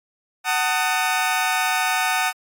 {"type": "chord", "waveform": "20% pulse", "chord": "D# diminished", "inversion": "first", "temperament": "just", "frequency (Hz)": [746.7, 896, 1244.5], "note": ["F#5", "A5", "D#6"], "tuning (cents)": [16, 31, 0], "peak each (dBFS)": [-17, -20, -20], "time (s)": [0.44, 2.33], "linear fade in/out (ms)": 50, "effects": ["AAC 64 kbps"]}